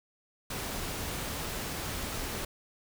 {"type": "noise", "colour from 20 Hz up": "pink", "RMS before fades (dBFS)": -36, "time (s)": [0.5, 2.45], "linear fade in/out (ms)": 5, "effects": []}